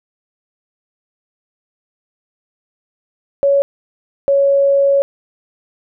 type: tone pair in turn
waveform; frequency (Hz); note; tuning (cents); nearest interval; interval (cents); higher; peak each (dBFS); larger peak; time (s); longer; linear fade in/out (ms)
sine; 559 / 556.4; C#5 / C#5; +14 / +6; unison; 8; first; -9; neither; 3.43-3.62 / 4.28-5.02; second; 0
effects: none